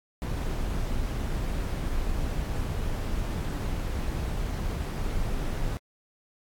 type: noise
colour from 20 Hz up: brown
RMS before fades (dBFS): -29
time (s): 0.22-5.77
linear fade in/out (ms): 0
effects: AAC 64 kbps